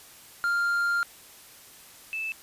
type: tone pair in turn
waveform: triangle / sine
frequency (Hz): 1396.9 / 2631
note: F6 / E7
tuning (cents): 0 / -4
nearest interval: major seventh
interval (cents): 1096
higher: second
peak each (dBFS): -21 / -29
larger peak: first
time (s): 0.44-1.03 / 2.13-2.32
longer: first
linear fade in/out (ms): 0
effects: white hiss -50 dBFS RMS until 2.42 s + resampled to 32000 Hz